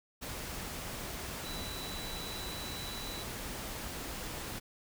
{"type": "tone in noise", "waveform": "sine", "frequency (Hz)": 3951, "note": "B7", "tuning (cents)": 0, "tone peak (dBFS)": -44, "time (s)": [1.44, 3.24], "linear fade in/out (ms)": 20, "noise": "pink", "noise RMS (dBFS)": -41, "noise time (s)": [0.21, 4.6], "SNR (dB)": -6, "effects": []}